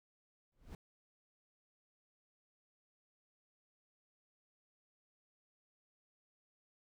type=noise with exponential growth; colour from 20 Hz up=brown; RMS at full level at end=-43 dBFS; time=0.52-0.75 s; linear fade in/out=2 ms; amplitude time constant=48 ms; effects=none